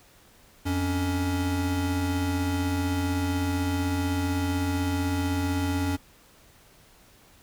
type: tone pair together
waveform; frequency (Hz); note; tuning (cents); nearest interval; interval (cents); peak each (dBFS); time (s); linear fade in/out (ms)
square; 88.42 / 281.1; F2 / C#4; +22 / +24; octave + minor sixth; 2002; -28; 0.65-5.97; 20
effects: pink hiss -56 dBFS RMS until 7.42 s